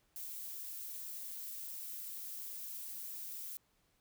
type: noise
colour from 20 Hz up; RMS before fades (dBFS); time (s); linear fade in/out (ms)
violet; -45; 0.16-3.57; 0
effects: pink hiss -75 dBFS RMS until 4 s